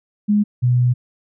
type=tone pair in turn; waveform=sine; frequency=207.7 / 123.5 Hz; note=G#3 / B2; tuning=0 / 0 cents; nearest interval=major sixth; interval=900 cents; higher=first; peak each=-12 dBFS; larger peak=neither; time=0.28-0.44 / 0.62-0.94 s; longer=second; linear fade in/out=20 ms; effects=none